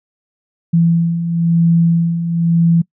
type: beating tone pair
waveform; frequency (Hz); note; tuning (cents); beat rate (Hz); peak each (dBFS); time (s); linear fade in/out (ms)
sine; 167.1 / 168.1; E3 / E3; +24 / +34; 1; -18 / -11; 0.73-2.82; 10
effects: noise-tail reverb RT60 0.1 s tail -24 dB re dry